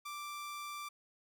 sawtooth tone, 1175 Hz, D6, 1 cent sharp, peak -38 dBFS, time 0.05-0.89 s, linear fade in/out 10 ms, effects none

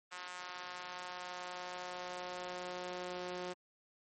sawtooth tone with high-pass filter sweep, 180.1 Hz, F#3, 46 cents flat, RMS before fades -44 dBFS, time 0.11-3.54 s, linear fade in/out 20 ms, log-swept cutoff 1200 to 380 Hz, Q 1.3, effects MP3 32 kbps

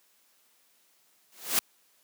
white noise with exponential growth, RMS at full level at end -21 dBFS, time 1.32-1.59 s, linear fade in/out 2 ms, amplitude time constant 58 ms, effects white hiss -66 dBFS RMS until 2.03 s + high-pass 200 Hz 12 dB/octave

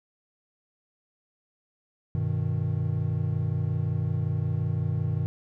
triangle chord, G augmented, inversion none, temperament equal, 98 / 123.47 / 155.56 Hz, G2 / B2 / D#3, 0 / 0 / 0 cents, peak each -27 dBFS, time 2.15-5.26 s, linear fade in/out 0 ms, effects none

